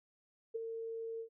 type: tone with ADSR envelope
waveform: sine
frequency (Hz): 453.8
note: A#4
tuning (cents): -47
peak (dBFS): -33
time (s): 0.54-1.29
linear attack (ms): 17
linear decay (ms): 13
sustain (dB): -6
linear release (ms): 88
effects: none